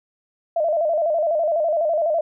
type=tone with vibrato; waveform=sine; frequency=640 Hz; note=D#5; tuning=49 cents sharp; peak=-17 dBFS; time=0.56-2.21 s; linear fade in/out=5 ms; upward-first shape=square; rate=12 Hz; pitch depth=89 cents each way; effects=none